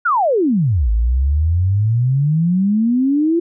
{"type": "exponential two-way sweep", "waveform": "sine", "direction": "down then up", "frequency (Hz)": [1500, 52.7, 346.3], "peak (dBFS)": -12, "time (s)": [0.05, 3.4], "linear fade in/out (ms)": 10, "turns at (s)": 0.9, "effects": []}